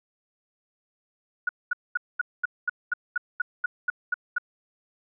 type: tone bursts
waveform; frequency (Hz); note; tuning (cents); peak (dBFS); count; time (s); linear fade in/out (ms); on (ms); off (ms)
sine; 1459; F#6; -25; -21; 13; 1.47-4.383; 5; 21; 220
effects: none